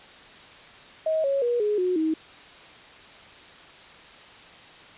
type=tone with pitch steps; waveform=sine; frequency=634 / 551.9 / 480.5 / 418.3 / 364.1 / 317 Hz; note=D#5 / C#5 / B4 / G#4 / F#4 / D#4; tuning=+32 / -8 / -48 / +12 / -28 / +32 cents; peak=-21 dBFS; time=1.06-2.14 s; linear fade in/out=5 ms; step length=180 ms; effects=white hiss -47 dBFS RMS until 4.97 s + resampled to 8000 Hz